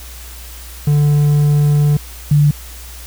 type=tone pair in turn; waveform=triangle / sine; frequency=146.83 / 146.83 Hz; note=D3 / D3; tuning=0 / 0 cents; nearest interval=unison; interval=0 cents; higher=neither; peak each=-7 dBFS; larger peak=neither; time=0.87-1.97 / 2.31-2.51 s; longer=first; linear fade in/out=5 ms; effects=added 60 Hz sine -32 dBFS peak until 3.06 s + white hiss -36 dBFS RMS until 3.06 s